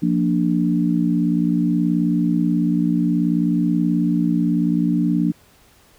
sine chord, Bb major, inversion second, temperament equal, 174.61 / 233.1 / 293.7 Hz, F3 / Bb3 / D4, 0 / 0 / 0 cents, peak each -19 / -21 / -20 dBFS, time 0.02-5.32 s, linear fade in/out 10 ms, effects pink hiss -53 dBFS RMS until 5.98 s

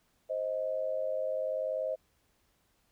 sine tone pair together, 525.3 / 626 Hz, C5 / D#5, +7 / +10 cents, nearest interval minor third, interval 303 cents, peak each -33 / -33 dBFS, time 0.29-1.96 s, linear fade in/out 20 ms, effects pink hiss -72 dBFS RMS until 2.91 s

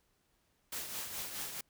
white noise with tremolo, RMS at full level -39 dBFS, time 0.72-1.61 s, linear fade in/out 5 ms, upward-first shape triangle, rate 4.7 Hz, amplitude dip 55%, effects pink hiss -75 dBFS RMS until 1.69 s

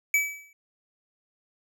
square tone with exponential decay, 2293 Hz, D7, 42 cents flat, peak -18 dBFS, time 0.14-0.53 s, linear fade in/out 2 ms, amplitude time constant 83 ms, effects none

